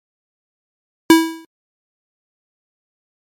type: tone with exponential decay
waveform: square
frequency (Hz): 326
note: E4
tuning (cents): -19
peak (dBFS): -3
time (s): 1.1-1.45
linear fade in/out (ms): 2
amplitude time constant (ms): 76
effects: MP3 64 kbps